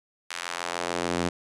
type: tone with high-pass filter sweep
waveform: sawtooth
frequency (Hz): 86.7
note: F2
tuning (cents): -12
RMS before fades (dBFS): -30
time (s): 0.3-1.29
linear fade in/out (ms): 5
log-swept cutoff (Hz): 1800 to 200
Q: 0.88
effects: resampled to 22050 Hz